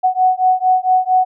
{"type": "beating tone pair", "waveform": "sine", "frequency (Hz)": [740, 744.4], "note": ["F#5", "F#5"], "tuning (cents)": [0, 10], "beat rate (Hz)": 4.4, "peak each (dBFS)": -14, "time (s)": [0.03, 1.25], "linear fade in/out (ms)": 20, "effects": []}